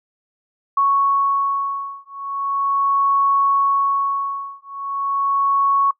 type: beating tone pair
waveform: sine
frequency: 1108.7 / 1109.09 Hz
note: C#6 / C#6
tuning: 0 / +1 cents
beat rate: 0.39 Hz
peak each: -19 dBFS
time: 0.77-5.91 s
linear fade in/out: 5 ms
effects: noise-tail reverb RT60 0.1 s tail -22 dB re dry